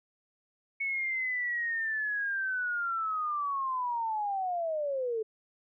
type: linear sweep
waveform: sine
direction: down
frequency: 2216 to 428.6 Hz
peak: -29 dBFS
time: 0.8-5.23 s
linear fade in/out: 10 ms
effects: none